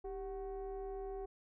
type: tone with frequency modulation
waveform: sine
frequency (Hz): 392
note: G4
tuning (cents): 0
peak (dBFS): -39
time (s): 0.04-1.26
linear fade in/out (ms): 10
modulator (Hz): 355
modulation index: 0.79
effects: tanh soft clip ceiling -37 dBFS